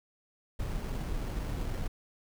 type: noise with sample-and-hold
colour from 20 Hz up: brown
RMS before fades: -34 dBFS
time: 0.59-1.88 s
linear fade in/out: 10 ms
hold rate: 3675 Hz
effects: none